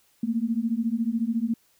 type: beating tone pair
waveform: sine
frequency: 222.3 / 236.3 Hz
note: A3 / A#3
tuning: +18 / +24 cents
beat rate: 14 Hz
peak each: -26 dBFS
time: 0.23-1.54 s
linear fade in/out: 5 ms
effects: white hiss -64 dBFS RMS until 1.79 s